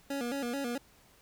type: tone with vibrato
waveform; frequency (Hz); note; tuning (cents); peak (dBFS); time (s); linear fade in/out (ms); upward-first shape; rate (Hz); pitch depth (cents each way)
25% pulse; 258.3; C4; -22; -29; 0.1-0.78; 5; square; 4.6; 130
effects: pink hiss -62 dBFS RMS until 1.21 s